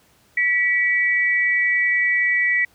sine tone pair together, 1951.8 / 2282 Hz, B6 / C#7, -21 / +50 cents, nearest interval minor third, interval 271 cents, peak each -17 / -22 dBFS, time 0.37-2.65 s, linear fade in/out 5 ms, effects pink hiss -57 dBFS RMS until 2.74 s + high-pass 60 Hz 12 dB/octave

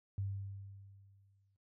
sine tone with exponential decay, 98.5 Hz, G2, 9 cents sharp, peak -33 dBFS, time 0.18-1.56 s, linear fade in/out 0 ms, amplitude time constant 300 ms, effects noise-tail reverb RT60 0.2 s tail -26 dB re dry + high-pass 60 Hz 12 dB/octave

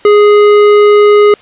sine tone with tanh clipping, 415.3 Hz, G#4, in tune, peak -4 dBFS, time 0.05-1.34 s, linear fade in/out 2 ms, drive 14 dB, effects white hiss -39 dBFS RMS until 1.41 s + resampled to 8000 Hz

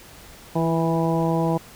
harmonic tone with a mistuned harmonic, 164 Hz, E3, 9 cents flat, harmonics 1 / 2 / 3 / 4 / 5 / 6, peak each -22 / -25 / -27 / -28 / -29 / -30 dBFS, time 0.55-1.58 s, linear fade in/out 10 ms, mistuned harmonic 2, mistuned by +21 cents, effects pink hiss -45 dBFS RMS until 1.75 s

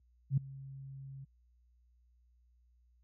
sine tone with ADSR envelope, 136 Hz, C#3, 33 cents flat, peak -23 dBFS, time 0.3-1.25 s, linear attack 73 ms, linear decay 5 ms, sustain -21 dB, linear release 14 ms, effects added 60 Hz sine -59 dBFS peak until 3.03 s + high-pass 80 Hz 12 dB/octave

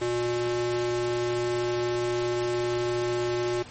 square tone with high-pass filter, 120 Hz, B2, 49 cents flat, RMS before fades -27 dBFS, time 0.01-3.63 s, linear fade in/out 10 ms, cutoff 280 Hz, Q 4.2, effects pink hiss -45 dBFS RMS until 3.7 s + MP3 32 kbps

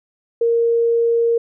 sine tone, 465.2 Hz, A#4, 4 cents flat, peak -13 dBFS, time 0.41-1.38 s, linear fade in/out 5 ms, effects none

